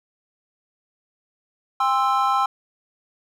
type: chord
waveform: triangle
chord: C major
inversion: second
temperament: equal with one note detuned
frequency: 800.5 / 1046.5 / 1318.5 Hz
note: G5 / C6 / E6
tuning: +36 / 0 / 0 cents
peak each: -20 dBFS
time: 1.8-2.46 s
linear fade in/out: 5 ms
effects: none